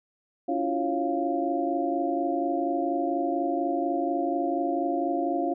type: tone cluster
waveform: sine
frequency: 282 / 334 / 358.2 / 552 / 696 Hz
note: C#4 / E4 / F4 / C#5 / F5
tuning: +30 / +23 / +44 / -7 / -6 cents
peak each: -30 / -30 / -34 / -34 / -28 dBFS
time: 0.48-5.54 s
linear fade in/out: 10 ms
effects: none